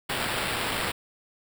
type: noise with sample-and-hold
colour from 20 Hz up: white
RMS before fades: -29 dBFS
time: 0.09-0.92 s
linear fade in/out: 10 ms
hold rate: 6300 Hz
effects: none